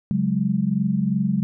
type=chord; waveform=sine; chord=C# suspended fourth; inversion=none; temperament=equal; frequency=138.59 / 185 / 207.7 Hz; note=C#3 / F#3 / G#3; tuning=0 / 0 / 0 cents; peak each=-26 / -22 / -22 dBFS; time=0.11-1.43 s; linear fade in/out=0 ms; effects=none